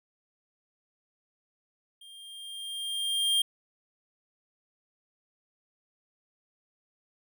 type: tone with level ramp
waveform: square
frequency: 3201 Hz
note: G7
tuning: 36 cents sharp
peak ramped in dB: -49 to -22 dBFS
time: 2.01-3.42 s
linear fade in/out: 5 ms
effects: none